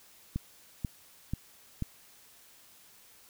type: click train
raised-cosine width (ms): 5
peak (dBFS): -19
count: 4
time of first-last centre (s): 0.36-1.823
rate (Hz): 2.05
effects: white hiss -58 dBFS RMS until 3.29 s